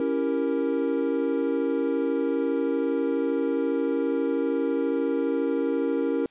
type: chord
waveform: triangle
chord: C# diminished seventh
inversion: none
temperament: equal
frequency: 277.2 / 329.6 / 392 / 466.2 Hz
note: C#4 / E4 / G4 / Bb4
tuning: 0 / 0 / 0 / 0 cents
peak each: -25 / -27 / -30 / -25 dBFS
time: 0-6.26 s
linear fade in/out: 2 ms
effects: white hiss -60 dBFS RMS until 6.3 s + resampled to 8000 Hz